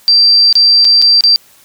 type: tone with dropouts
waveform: sine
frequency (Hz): 4699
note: D8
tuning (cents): 0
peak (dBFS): -4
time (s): 0.08-1.36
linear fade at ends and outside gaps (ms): 0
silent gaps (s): 0.527-0.554 / 0.846-0.851 / 1.017-1.023 / 1.208-1.238
effects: white hiss -45 dBFS RMS until 1.64 s